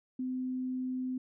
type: tone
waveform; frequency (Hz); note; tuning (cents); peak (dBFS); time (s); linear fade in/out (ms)
sine; 255.9; C4; -38; -32; 0.19-1.18; 5
effects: none